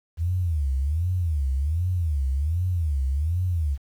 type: tone with vibrato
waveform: sine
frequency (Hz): 77.9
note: D#2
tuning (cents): +3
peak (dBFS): -21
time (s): 0.17-3.78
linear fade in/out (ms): 50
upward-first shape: sine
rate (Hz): 1.3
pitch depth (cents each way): 280
effects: 9-bit